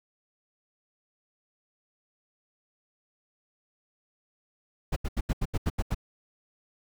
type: noise bursts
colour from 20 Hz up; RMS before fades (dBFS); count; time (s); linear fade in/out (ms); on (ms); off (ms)
brown; -26; 9; 4.92-5.947; 10; 43; 80
effects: none